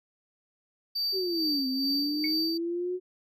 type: tone with tremolo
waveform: triangle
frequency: 4629 Hz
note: D8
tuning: 26 cents flat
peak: -25 dBFS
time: 0.95-2.58 s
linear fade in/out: 10 ms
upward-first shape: sine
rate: 2.3 Hz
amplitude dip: 55%
type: linear two-way sweep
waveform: sine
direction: down then up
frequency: 392 to 257.8 to 368.4 Hz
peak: -28 dBFS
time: 1.12-3 s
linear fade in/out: 50 ms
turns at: 1.67 s
type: tone with exponential decay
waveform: sine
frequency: 2217 Hz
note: C#7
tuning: in tune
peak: -27 dBFS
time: 2.24-2.35 s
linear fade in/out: 2 ms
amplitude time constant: 23 ms
effects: none